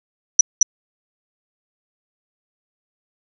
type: tone with echo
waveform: sine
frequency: 5920 Hz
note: F#8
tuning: in tune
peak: -4 dBFS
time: 0.39-0.41 s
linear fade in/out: 5 ms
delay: 220 ms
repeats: 1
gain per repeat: -3 dB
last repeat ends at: 0.63 s
effects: none